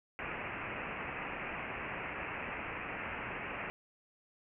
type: low-pass noise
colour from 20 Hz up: white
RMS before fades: -41 dBFS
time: 0.19-3.7 s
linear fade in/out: 0 ms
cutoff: 2700 Hz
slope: 96 dB/octave
effects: none